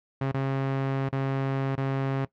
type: tone with dropouts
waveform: sawtooth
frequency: 135.3 Hz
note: C#3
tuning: 42 cents flat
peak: -21 dBFS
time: 0.21-2.25 s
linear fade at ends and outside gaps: 5 ms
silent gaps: 0.318-0.342 / 1.089-1.126 / 1.754-1.777 s
effects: noise-tail reverb RT60 0.1 s tail -18 dB re dry + low-pass 2000 Hz 12 dB/octave